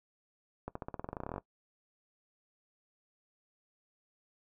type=accelerating click train; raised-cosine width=1 ms; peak=-24 dBFS; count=18; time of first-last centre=0.68-1.381 s; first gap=74 ms; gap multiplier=0.92; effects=noise-tail reverb RT60 0.1 s tail -18 dB re dry